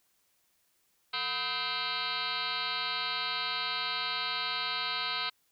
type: tone with frequency modulation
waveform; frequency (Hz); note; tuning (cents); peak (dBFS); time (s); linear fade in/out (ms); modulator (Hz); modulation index
sine; 2644; E7; +5; -30; 1.13-5.3; 10; 274; 6.3
effects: white hiss -72 dBFS RMS until 5.51 s